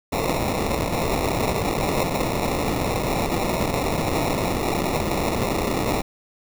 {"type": "noise with sample-and-hold", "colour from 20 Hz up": "white", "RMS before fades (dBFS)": -23, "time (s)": [0.12, 6.02], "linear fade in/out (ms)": 10, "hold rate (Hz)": 1575, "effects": []}